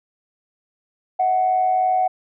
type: tone pair together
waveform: sine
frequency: 641 / 744.1 Hz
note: E5 / F#5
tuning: -49 / +10 cents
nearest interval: minor third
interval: 259 cents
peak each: -25 / -15 dBFS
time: 1.19-2.08 s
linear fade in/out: 10 ms
effects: tanh soft clip ceiling -10 dBFS